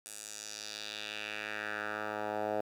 10% pulse tone with band-pass filter sweep, 105.8 Hz, G#2, 33 cents sharp, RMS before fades -39 dBFS, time 0.06-2.61 s, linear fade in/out 0 ms, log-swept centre 9300 to 650 Hz, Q 2.1, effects 10-bit

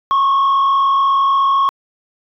sine tone with frequency modulation, 1096 Hz, C#6, 20 cents flat, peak -8 dBFS, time 0.11-1.69 s, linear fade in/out 0 ms, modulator 43.4 Hz, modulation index 0.58, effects tanh soft clip ceiling -10 dBFS

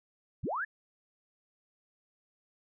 sine linear sweep, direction up, 42.56 to 1801 Hz, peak -31 dBFS, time 0.43-0.65 s, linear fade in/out 10 ms, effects none

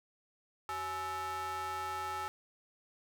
square ring-modulated tone, 233.1 Hz, A#3, in tune, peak -34 dBFS, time 0.69-2.28 s, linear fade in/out 0 ms, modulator 1080 Hz, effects none

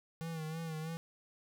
square tone with vibrato, 160.7 Hz, E3, 44 cents flat, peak -39 dBFS, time 0.21-0.97 s, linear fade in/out 0 ms, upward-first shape sine, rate 3.1 Hz, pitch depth 54 cents each way, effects none

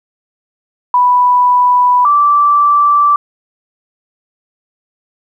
sine tone pair in turn, 987.8 / 1166.2 Hz, B5 / D6, 0 / -13 cents, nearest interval minor third, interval 287 cents, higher second, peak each -6 dBFS, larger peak neither, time 0.94-2.05 / 2.05-3.16 s, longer neither, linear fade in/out 2 ms, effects 8-bit

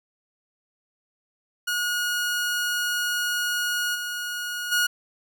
sawtooth tone with level steps, 1445 Hz, F#6, 41 cents flat, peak -20 / -25 / -16 dBFS, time 1.67-4.87 s, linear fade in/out 10 ms, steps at 3.94 / 4.71 s, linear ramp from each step 20 ms, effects none

